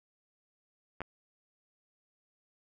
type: clicks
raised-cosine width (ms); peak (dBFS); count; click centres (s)
0.5; -23; 2; 1.006 / 1.017
effects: none